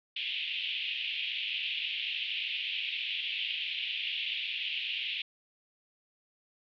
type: band-pass noise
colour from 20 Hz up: pink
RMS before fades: -35 dBFS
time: 0.16-5.22 s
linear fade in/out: 5 ms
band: 2500 to 3400 Hz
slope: 48 dB/octave
effects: none